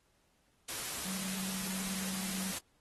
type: tone in noise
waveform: sine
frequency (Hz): 189.2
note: F#3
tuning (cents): +39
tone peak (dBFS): -40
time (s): 1.05-2.52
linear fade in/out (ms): 10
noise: white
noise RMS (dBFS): -39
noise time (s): 0.68-2.59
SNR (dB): -4
effects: pink hiss -73 dBFS RMS until 2.8 s + AAC 32 kbps